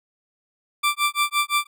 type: tone with tremolo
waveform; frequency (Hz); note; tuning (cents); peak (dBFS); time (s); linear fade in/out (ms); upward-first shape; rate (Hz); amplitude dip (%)
20% pulse; 1174.7; D6; 0; -12; 0.83-1.67; 10; sine; 5.8; 100
effects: none